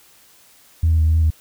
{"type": "tone with pitch steps", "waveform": "sine", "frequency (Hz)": [81.7, 80.7, 78.9, 79.7, 80.9, 78.8], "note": ["E2", "E2", "D#2", "D#2", "E2", "D#2"], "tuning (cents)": [-15, -36, 25, 42, -32, 23], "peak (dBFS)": -11, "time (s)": [0.83, 1.304], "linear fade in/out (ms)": 5, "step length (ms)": 79, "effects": ["tanh soft clip ceiling -9 dBFS", "white hiss -51 dBFS RMS until 1.4 s"]}